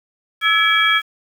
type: tone cluster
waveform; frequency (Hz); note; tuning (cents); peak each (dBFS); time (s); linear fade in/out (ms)
sine; 1312 / 1690 / 2305 / 3282; E6 / G#6 / D7 / G#7; -9 / +30 / -33 / -21; -18; 0.41-1.02; 50
effects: 7-bit